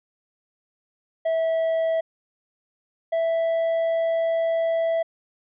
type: tone pair in turn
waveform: triangle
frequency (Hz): 652 / 659.6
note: E5 / E5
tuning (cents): -19 / +1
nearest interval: unison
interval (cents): 20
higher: second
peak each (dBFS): -18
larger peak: neither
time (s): 1.25-2.01 / 3.12-5.03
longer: second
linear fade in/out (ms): 10
effects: resampled to 8000 Hz